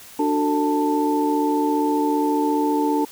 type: tone cluster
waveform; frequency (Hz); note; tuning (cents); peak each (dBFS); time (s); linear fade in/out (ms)
sine; 295.1 / 369.9 / 447.3 / 884; D4 / F#4 / A4 / A5; +8 / 0 / +28 / +8; -20 / -28 / -25 / -23; 0.19-3.05; 5
effects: white hiss -43 dBFS RMS until 3.11 s